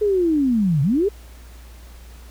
sine linear two-way sweep, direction down then up, 430 to 130.81 to 430 Hz, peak -15 dBFS, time 0.01-1.09 s, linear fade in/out 10 ms, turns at 0.82 s, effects added 59 Hz sine -39 dBFS peak until 2.3 s + pink hiss -49 dBFS RMS until 2.3 s

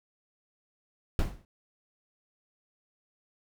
brown noise with exponential decay, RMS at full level -23 dBFS, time 1.19-1.45 s, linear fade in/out 1 ms, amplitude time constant 56 ms, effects none

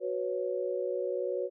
sine chord, F# suspended fourth, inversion none, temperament equal, 370 / 493.9 / 554.4 Hz, F#4 / B4 / C#5, 0 / 0 / 0 cents, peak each -34 dBFS, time 0-1.5 s, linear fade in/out 50 ms, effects none

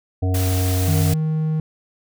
harmonic tone, 92.5 Hz, F#2, in tune, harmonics 1 / 3 / 5 / 7 / 8, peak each -17 / -27 / -31 / -34 / -35 dBFS, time 0.22-1.14 s, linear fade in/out 10 ms
white noise, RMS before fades -29 dBFS, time 0.34-1.14 s, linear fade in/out 5 ms
triangle tone, 156.6 Hz, D#3, 11 cents sharp, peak -16 dBFS, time 0.88-1.6 s, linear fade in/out 2 ms
effects none

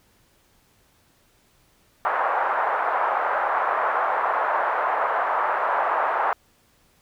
pink band-pass noise, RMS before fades -23 dBFS, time 2.05-6.33 s, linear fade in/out 0 ms, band 680 to 1400 Hz, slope 24 dB/octave, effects pink hiss -61 dBFS RMS until 7.01 s

